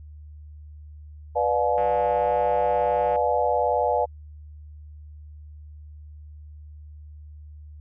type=chord; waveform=sine; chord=B diminished seventh; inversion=none; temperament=just; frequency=493.9 / 592.7 / 711.2 / 853.4 Hz; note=B4 / D5 / F5 / Ab5; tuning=0 / +16 / +31 / +47 cents; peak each=-25 dBFS; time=1.35-4.06 s; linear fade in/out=20 ms
type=click train; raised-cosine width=0.5 ms; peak=-25 dBFS; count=252; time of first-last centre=1.78-3.159 s; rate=182 Hz
effects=added 75 Hz sine -40 dBFS peak until 7.8 s